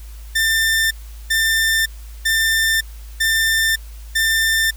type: tone bursts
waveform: sawtooth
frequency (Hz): 1791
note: A6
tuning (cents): +30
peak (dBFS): -11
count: 5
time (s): 0.35-4.71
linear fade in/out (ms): 10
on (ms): 560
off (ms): 390
effects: added 54 Hz sine -32 dBFS peak until 4.76 s + white hiss -47 dBFS RMS until 4.76 s